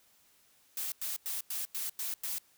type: noise bursts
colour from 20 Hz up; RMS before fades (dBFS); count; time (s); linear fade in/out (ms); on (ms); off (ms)
blue; -36; 7; 0.77-2.384; 2; 150; 94
effects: white hiss -66 dBFS RMS until 2.57 s